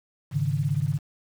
sine chord, Ab suspended fourth, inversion none, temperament equal, 103.83 / 138.59 / 155.56 Hz, Ab2 / Db3 / Eb3, 0 / 0 / 0 cents, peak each -30 / -25 / -27 dBFS, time 0.31-1 s, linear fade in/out 50 ms, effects 8-bit

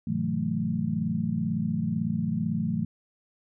sine tone cluster, 104.9 / 128 / 161.4 / 183.5 / 219.4 Hz, G#2 / C3 / E3 / F#3 / A3, +18 / -38 / -36 / -14 / -5 cents, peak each -36 / -37 / -30 / -31 / -29 dBFS, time 0.07-2.85 s, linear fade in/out 5 ms, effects none

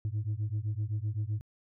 sine beating tone pair, 102.3 / 110.1 Hz, G#2 / A2, -26 / +2 cents, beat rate 7.8 Hz, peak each -31 dBFS, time 0.05-1.41 s, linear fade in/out 0 ms, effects tanh soft clip ceiling -27 dBFS

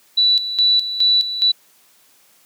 sine tone with tremolo, 3954 Hz, B7, 1 cent sharp, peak -11 dBFS, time 0.17-1.52 s, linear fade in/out 10 ms, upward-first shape square, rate 2.4 Hz, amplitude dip 70%, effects white hiss -54 dBFS RMS until 2.45 s + high-pass 150 Hz 12 dB/octave

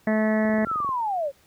harmonic tone, 216.7 Hz, A3, 26 cents flat, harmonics 1 / 2 / 3 / 4 / 5 / 6 / 7 / 8 / 9 / 10, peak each -21 / -31 / -25 / -36 / -39 / -42 / -43 / -33 / -34 / -44 dBFS, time 0.07-0.65 s, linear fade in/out 2 ms
click train, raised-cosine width 2 ms, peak -26 dBFS, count 11, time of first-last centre 0.45-0.891 s, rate 22.7 Hz
sine linear sweep, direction down, 1396.9 to 525 Hz, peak -23 dBFS, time 0.65-1.32 s, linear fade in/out 50 ms
effects pink hiss -59 dBFS RMS until 1.46 s + high-pass 60 Hz 12 dB/octave

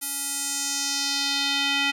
square tone with band-pass filter sweep, 280 Hz, C#4, 18 cents sharp, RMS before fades -26 dBFS, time 0.01-1.92 s, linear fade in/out 20 ms, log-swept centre 11000 to 2700 Hz, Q 2.1, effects none

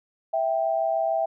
sine tone pair together, 657.4 / 784 Hz, E5 / G5, -5 / 0 cents, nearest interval minor third, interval 305 cents, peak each -23 / -26 dBFS, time 0.33-1.26 s, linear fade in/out 10 ms, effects none

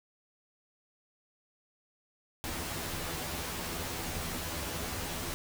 pink noise with comb filter, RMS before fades -37 dBFS, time 2.44-5.34 s, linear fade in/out 0 ms, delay 12 ms, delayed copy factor +1, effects none

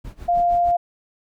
brown noise with tremolo, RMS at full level -34 dBFS, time 0.04-0.72 s, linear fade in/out 10 ms, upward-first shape sine, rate 6.5 Hz, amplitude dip 90%
sine tone, 698 Hz, F5, 1 cent flat, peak -15 dBFS, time 0.28-0.77 s, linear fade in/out 10 ms
effects none

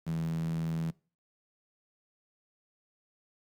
sawtooth tone with high-pass filter, 81.6 Hz, E2, 17 cents flat, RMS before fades -33 dBFS, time 0.06-0.91 s, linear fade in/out 10 ms, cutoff 170 Hz, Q 8, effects noise-tail reverb RT60 0.4 s tail -24 dB re dry + Opus 48 kbps

